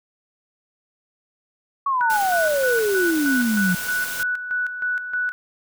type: exponential sweep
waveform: sine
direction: down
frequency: 1132 to 174.61 Hz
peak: -18 dBFS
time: 1.86-3.75 s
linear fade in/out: 5 ms
type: tone with tremolo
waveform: sine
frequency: 1480 Hz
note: F#6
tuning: in tune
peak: -20 dBFS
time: 2.01-5.32 s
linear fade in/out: 0 ms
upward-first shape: square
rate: 3.2 Hz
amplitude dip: 60%
type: noise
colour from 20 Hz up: white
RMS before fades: -31 dBFS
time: 2.1-4.23 s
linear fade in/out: 0 ms
effects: none